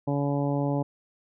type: harmonic tone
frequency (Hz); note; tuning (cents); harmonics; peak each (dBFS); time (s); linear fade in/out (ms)
142.1; C#3; +43; 1 / 2 / 3 / 4 / 5 / 6 / 7; -27 / -28 / -35 / -32 / -38 / -36 / -43; 0.07-0.83; 10
effects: none